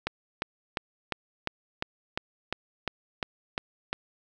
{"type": "click train", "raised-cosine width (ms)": 0.3, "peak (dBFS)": -12, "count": 12, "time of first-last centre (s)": [0.07, 3.93], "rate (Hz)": 2.85, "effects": []}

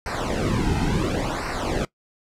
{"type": "noise with flanger", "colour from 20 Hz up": "brown", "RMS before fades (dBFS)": -24, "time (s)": [0.06, 1.85], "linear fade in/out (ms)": 2, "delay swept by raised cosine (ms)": [0.29, 1.79], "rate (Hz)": 0.71, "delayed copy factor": -0.85, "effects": ["noise-tail reverb RT60 0.1 s tail -20 dB re dry", "low-pass 9000 Hz 12 dB/octave"]}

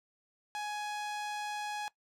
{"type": "tone with low-pass filter", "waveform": "sawtooth", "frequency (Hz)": 836, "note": "G#5", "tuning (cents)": 11, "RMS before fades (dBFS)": -38, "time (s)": [0.55, 1.88], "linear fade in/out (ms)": 0, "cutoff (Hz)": 10000, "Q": 0.5, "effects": ["noise-tail reverb RT60 0.1 s tail -19 dB re dry"]}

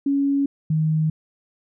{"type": "tone pair in turn", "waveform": "sine", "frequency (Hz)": [279.2, 156.7], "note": ["C#4", "D#3"], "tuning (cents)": [13, 13], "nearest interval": "minor seventh", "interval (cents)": 1000, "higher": "first", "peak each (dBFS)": -17, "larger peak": "neither", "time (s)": [[0.06, 0.46], [0.7, 1.1]], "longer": "neither", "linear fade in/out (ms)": 5, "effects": []}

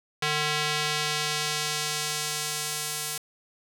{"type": "tone with band-pass filter sweep", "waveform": "square", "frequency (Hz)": 150.8, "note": "D3", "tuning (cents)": 46, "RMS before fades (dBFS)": -29, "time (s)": [0.22, 3.18], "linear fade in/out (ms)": 5, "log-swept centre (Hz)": [3000, 10000], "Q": 0.81, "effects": ["8-bit"]}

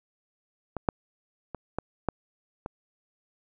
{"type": "clicks", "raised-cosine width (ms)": 1, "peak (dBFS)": [-18, -8, -21, -15, -11, -20], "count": 6, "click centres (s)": [0.767, 0.888, 1.547, 1.786, 2.087, 2.661], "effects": []}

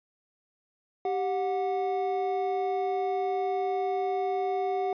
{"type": "tone pair together", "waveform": "triangle", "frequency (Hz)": [390, 730.9], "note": ["G4", "F#5"], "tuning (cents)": [-9, -21], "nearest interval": "major seventh", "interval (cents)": 1088, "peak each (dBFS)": [-27, -27], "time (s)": [1.05, 4.93], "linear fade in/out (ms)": 2, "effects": ["resampled to 11025 Hz"]}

